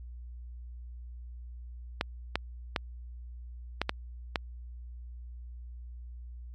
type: clicks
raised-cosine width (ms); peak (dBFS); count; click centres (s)
0.3; -11; 6; 2.011 / 2.356 / 2.762 / 3.816 / 3.894 / 4.358
effects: added 60 Hz sine -41 dBFS peak until 6.54 s + MP3 64 kbps